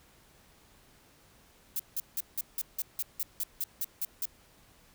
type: noise bursts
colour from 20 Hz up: violet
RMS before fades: -32 dBFS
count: 13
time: 1.76-4.255 s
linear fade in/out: 2 ms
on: 35 ms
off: 170 ms
effects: pink hiss -61 dBFS RMS until 4.94 s